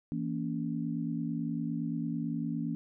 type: chord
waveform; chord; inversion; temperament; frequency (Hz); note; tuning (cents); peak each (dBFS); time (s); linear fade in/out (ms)
sine; A# diminished; second; equal with one note detuned; 164.81 / 233.1 / 282.5; E3 / A#3 / C#4; 0 / 0 / +33; -35 / -35 / -36; 0.12-2.75; 0
effects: none